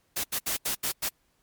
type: noise bursts at uneven times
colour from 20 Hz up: white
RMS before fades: -29 dBFS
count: 6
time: 0.16-0.24 / 0.32-0.39 / 0.46-0.57 / 0.65-0.75 / 0.83-0.92 / 1.02-1.09 s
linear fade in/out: 10 ms
effects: pink hiss -70 dBFS RMS until 1.42 s + MP3 96 kbps